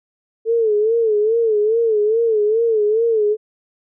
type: tone with vibrato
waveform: sine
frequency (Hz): 440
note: A4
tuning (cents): 0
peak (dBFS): -13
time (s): 0.45-3.37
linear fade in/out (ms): 50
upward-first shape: sine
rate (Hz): 2.4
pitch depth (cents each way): 100
effects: none